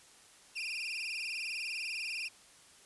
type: tone with vibrato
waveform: 30% pulse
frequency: 2557 Hz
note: D#7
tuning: 47 cents sharp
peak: -33 dBFS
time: 0.55-2.29 s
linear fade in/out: 20 ms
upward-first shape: sine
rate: 20 Hz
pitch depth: 140 cents each way
effects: white hiss -59 dBFS RMS until 2.85 s + resampled to 24000 Hz